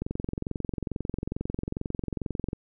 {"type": "click train", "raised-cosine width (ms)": 3, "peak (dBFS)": -17, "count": 57, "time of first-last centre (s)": [0.02, 2.531], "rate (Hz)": 22.3, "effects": []}